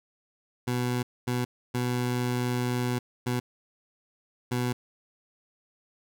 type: tone bursts at uneven times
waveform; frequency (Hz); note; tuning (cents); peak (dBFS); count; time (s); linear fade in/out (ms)
20% pulse; 123.47; B2; 0; -21; 5; 0.67-1.03 / 1.27-1.45 / 1.74-2.99 / 3.26-3.4 / 4.51-4.73; 10
effects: none